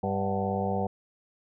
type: harmonic tone with a mistuned harmonic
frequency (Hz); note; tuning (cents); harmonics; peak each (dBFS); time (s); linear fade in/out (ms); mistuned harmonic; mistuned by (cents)
98; G2; 0; 1 / 2 / 4 / 5 / 6 / 7 / 8 / 9; -34 / -31 / -36 / -33 / -37 / -40 / -32 / -39; 0.03-0.87; 5; 8; -77
effects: none